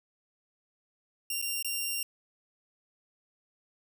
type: tone with dropouts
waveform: 10% pulse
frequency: 2776 Hz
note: F7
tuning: 11 cents flat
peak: -22 dBFS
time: 1.3-2.03 s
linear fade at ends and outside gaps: 2 ms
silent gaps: 1.416-1.424 / 1.626-1.646 s
effects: none